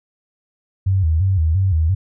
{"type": "tone with vibrato", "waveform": "sine", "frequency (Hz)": 87.3, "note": "F2", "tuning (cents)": 0, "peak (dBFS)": -13, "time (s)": [0.86, 1.95], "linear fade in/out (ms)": 10, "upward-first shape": "square", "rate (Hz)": 2.9, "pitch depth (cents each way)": 160, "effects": []}